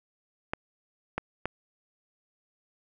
clicks, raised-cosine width 0.5 ms, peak -14 dBFS, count 3, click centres 0.535 / 1.18 / 1.456 s, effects none

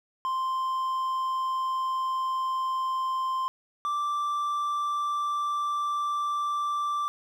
triangle tone pair in turn, 1045 / 1173 Hz, C6 / D6, -2 / -2 cents, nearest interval major second, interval 200 cents, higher second, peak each -24 dBFS, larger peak neither, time 0.25-3.48 / 3.85-7.08 s, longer neither, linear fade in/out 0 ms, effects none

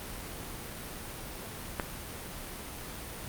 click, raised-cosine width 0.5 ms, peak -14 dBFS, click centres 1.798 s, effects pink hiss -41 dBFS RMS until 3.28 s + Opus 32 kbps

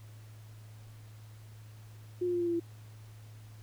sine tone with pitch steps, 358 / 353.9 / 349.8 / 345.8 / 341.8 / 337.9 Hz, F4 / F4 / F4 / F4 / F4 / E4, +43 / +23 / +3 / -17 / -37 / +43 cents, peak -28 dBFS, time 2.21-2.6 s, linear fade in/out 10 ms, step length 65 ms, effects added 108 Hz sine -48 dBFS peak until 3.62 s + pink hiss -61 dBFS RMS until 3.62 s

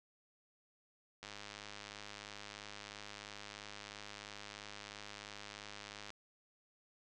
click train, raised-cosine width 0.2 ms, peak -30 dBFS, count 503, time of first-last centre 1.23-6.104 s, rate 103 Hz, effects resampled to 24000 Hz + 11-bit

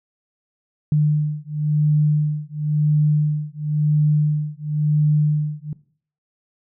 sine beating tone pair, 150 / 150.96 Hz, D3 / D3, +37 / +48 cents, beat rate 0.96 Hz, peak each -19 dBFS, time 0.92-5.73 s, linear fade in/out 2 ms, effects noise-tail reverb RT60 0.5 s tail -19 dB re dry

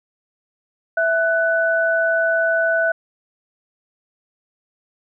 sine tone pair together, 659 / 1491.4 Hz, E5 / F#6, -1 / +13 cents, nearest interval octave + major second, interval 1414 cents, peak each -18 dBFS, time 0.97-2.92 s, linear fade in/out 5 ms, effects none

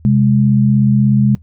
sine tone pair together, 130 / 206.6 Hz, C3 / G#3, -11 / -9 cents, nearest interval minor sixth, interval 802 cents, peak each -11 dBFS, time 0.05-1.35 s, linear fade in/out 0 ms, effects noise-tail reverb RT60 0.1 s tail -20 dB re dry + added 81 Hz sine -39 dBFS peak until 1.42 s

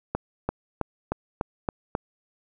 accelerating click train, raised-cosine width 1 ms, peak -11 dBFS, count 7, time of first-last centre 0.15-1.951 s, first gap 340 ms, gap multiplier 0.95, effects none

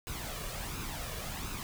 pink noise with flanger, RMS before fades -39 dBFS, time 0.07-1.63 s, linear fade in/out 0 ms, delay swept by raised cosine 0.77 to 1.77 ms, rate 1.4 Hz, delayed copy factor +0.55, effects none

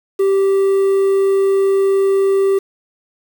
triangle tone with quantisation, 390.4 Hz, G4, 7 cents flat, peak -9 dBFS, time 0.19-2.59 s, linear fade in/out 10 ms, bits 6, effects none

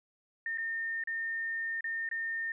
sine tone with dropouts, 1820 Hz, A#6, 42 cents flat, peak -32 dBFS, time 0.46-2.52 s, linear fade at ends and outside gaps 2 ms, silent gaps 0.575-0.582 / 1.038-1.073 / 1.808-1.842 / 2.09-2.113 s, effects none

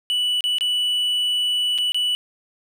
triangle tone with dropouts, 2960 Hz, F#7, in tune, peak -17 dBFS, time 0.1-2.15 s, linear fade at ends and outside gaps 0 ms, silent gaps 0.407-0.44 / 0.584-0.609 / 1.779-1.785 / 1.92-1.945 s, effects none

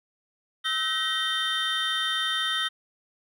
triangle tone cluster, 1294 / 1534 / 1888 / 3120 / 3614 Hz, E6 / G6 / A#6 / G7 / A7, -32 / -38 / +22 / -9 / +46 cents, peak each -31 / -33 / -30 / -28 / -28 dBFS, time 0.64-2.69 s, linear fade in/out 20 ms, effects none

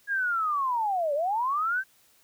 sine linear two-way sweep, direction down then up, 1661.2 to 554 to 1590 Hz, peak -24 dBFS, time 0.07-1.84 s, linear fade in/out 50 ms, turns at 1.14 s, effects white hiss -62 dBFS RMS until 2.23 s

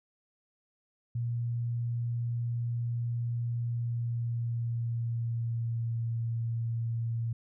sine tone with pitch glide, 118.5 to 115.53 Hz, A#2 to A#2, +29 to -15 cents, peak -29 dBFS, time 1.15-7.33 s, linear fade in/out 5 ms, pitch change -44 cents, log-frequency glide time 3.64-6.02 s, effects none

